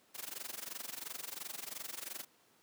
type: noise with amplitude modulation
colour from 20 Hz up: white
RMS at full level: -41 dBFS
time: 0.14-2.25 s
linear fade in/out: 20 ms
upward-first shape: sine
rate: 22.9 Hz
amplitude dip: 90%
effects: pink hiss -68 dBFS RMS until 2.62 s + high-pass 200 Hz 12 dB/octave